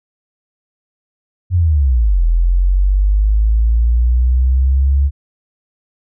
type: linear two-way sweep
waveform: sine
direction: down then up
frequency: 92.9 to 41.2 to 70.3 Hz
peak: -9 dBFS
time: 1.5-5.11 s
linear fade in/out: 50 ms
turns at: 2.23 s
effects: none